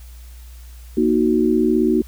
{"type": "chord", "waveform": "sine", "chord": "D# minor", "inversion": "second", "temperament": "equal with one note detuned", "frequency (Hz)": [235.8, 311.1, 370], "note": ["A#3", "D#4", "F#4"], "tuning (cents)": [20, 0, 0], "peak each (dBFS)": -18, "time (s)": [0.97, 2.02], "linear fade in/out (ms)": 5, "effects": ["added 60 Hz sine -36 dBFS peak until 2.07 s", "white hiss -50 dBFS RMS until 2.07 s"]}